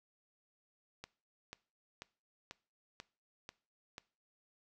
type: click train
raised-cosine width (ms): 0.2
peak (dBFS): -28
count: 7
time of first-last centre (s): 1.04-3.981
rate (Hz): 2.04
effects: noise-tail reverb RT60 0.4 s tail -21 dB re dry